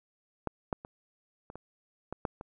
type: clicks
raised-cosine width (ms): 1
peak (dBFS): -17 / -16 / -29 / -30 / -28 / -22 / -16 / -27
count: 8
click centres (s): 0.473 / 0.728 / 0.849 / 1.501 / 1.556 / 2.126 / 2.252 / 2.411
effects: none